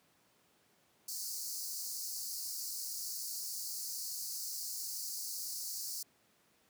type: high-pass noise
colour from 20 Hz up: pink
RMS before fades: -41 dBFS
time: 1.08-6.03 s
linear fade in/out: 5 ms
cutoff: 4400 Hz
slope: 96 dB/octave
effects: pink hiss -70 dBFS RMS until 6.69 s + high-pass 150 Hz 12 dB/octave